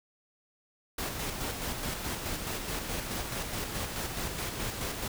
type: noise with tremolo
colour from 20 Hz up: pink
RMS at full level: -34 dBFS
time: 0.98-5.08 s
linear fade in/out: 5 ms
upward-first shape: square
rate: 4.7 Hz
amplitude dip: 35%
effects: none